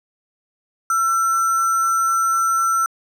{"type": "tone with sample-and-hold", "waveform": "sine", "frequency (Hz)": 1348, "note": "E6", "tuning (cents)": 38, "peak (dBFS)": -15, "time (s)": [0.9, 2.86], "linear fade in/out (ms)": 2, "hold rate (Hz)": 7350, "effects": ["low-pass 12000 Hz 12 dB/octave"]}